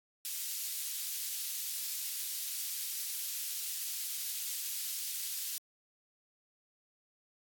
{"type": "high-pass noise", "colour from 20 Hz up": "white", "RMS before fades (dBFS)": -38, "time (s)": [0.25, 5.58], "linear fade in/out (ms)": 0, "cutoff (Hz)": 3500, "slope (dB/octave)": 12, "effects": ["AAC 64 kbps"]}